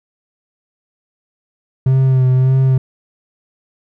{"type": "tone with vibrato", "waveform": "triangle", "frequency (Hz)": 130.4, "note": "C3", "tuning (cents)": -5, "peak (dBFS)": -7, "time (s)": [1.86, 2.78], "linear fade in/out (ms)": 5, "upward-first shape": "sine", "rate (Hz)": 1.7, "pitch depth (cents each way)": 31, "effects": []}